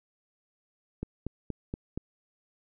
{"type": "click train", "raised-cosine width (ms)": 3, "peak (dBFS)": -20, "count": 5, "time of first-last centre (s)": [1.03, 1.976], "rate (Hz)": 4.23, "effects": []}